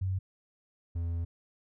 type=tone pair in turn; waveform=sine / triangle; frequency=94.4 / 84.53 Hz; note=F#2 / E2; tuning=+35 / +44 cents; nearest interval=major second; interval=191 cents; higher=first; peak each=-28 dBFS; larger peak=neither; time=0.01-0.19 / 0.95-1.25 s; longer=second; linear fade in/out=10 ms; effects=none